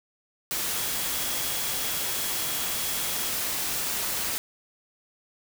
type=tone in noise; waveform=sine; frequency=3322 Hz; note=G#7; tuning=in tune; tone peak=-40 dBFS; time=0.76-3.29 s; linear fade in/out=0 ms; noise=white; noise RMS=-29 dBFS; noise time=0.51-4.38 s; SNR=-14 dB; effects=none